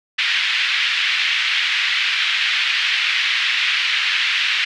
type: band-pass noise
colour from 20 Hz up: pink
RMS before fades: -19 dBFS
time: 0.18-4.65 s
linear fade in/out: 10 ms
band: 1900 to 3600 Hz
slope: 24 dB/octave
effects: none